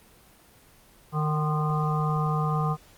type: harmonic tone with a mistuned harmonic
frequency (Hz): 152.9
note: D#3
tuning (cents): -30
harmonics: 1 / 3 / 5 / 7 / 8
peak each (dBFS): -24 / -35 / -33 / -33 / -32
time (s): 1.12-2.77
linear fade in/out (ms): 50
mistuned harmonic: 7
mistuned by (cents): -39
effects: pink hiss -55 dBFS RMS until 2.97 s + Opus 24 kbps